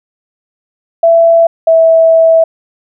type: tone pair in turn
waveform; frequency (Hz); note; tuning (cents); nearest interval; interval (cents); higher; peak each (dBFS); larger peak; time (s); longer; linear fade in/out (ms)
sine; 667 / 653.3; E5 / E5; +20 / -16; unison; 36; first; -3; neither; 1.03-1.47 / 1.67-2.44; second; 5
effects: none